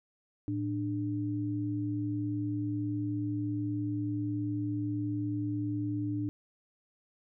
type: tone pair together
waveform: sine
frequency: 111.21 / 296.9 Hz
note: A2 / D4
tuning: +19 / +19 cents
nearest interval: octave + perfect fourth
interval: 1700 cents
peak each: -34 / -32 dBFS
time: 0.48-6.29 s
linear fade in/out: 0 ms
effects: none